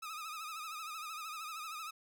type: tone with vibrato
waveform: sawtooth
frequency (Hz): 1263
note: D#6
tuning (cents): +26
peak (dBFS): -38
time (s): 0.02-1.91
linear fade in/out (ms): 10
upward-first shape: sine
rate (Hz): 13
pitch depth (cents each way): 77
effects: none